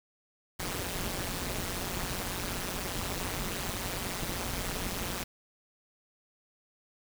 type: noise with amplitude modulation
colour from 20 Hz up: pink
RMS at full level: -31 dBFS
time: 0.59-5.24 s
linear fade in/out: 10 ms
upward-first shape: sine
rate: 182 Hz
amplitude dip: 90%
effects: none